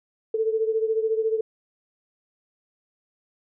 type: beating tone pair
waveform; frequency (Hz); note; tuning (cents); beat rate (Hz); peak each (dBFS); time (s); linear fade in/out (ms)
sine; 440 / 454; A4 / A#4; 0 / -46; 14; -22 / -27; 0.34-1.41; 5
effects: none